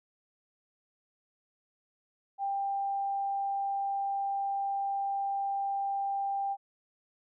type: tone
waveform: sine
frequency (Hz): 792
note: G5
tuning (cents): +18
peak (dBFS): -29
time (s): 2.38-6.57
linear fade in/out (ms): 50
effects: none